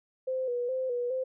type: tone with vibrato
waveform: sine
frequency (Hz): 502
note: B4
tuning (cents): +28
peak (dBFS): -28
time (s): 0.27-1.24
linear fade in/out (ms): 10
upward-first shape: square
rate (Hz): 2.4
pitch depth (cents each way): 56
effects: none